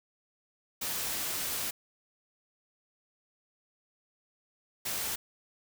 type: noise bursts at uneven times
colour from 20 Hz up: white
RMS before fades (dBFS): -34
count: 2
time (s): 0.81-1.71 / 4.85-5.16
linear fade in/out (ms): 10
effects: none